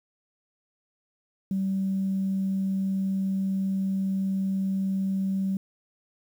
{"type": "tone", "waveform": "sine", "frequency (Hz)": 192.6, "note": "G3", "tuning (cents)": -30, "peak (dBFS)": -23, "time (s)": [1.51, 5.57], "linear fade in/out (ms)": 2, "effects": ["tanh soft clip ceiling -19 dBFS", "9-bit"]}